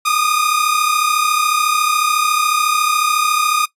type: tone pair together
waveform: sawtooth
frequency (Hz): 1210 / 1244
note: D#6 / D#6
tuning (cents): -49 / -1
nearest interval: unison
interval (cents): 48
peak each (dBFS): -13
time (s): 0.05-3.66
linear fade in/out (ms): 10
effects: noise-tail reverb RT60 0.1 s tail -18 dB re dry + resampled to 32000 Hz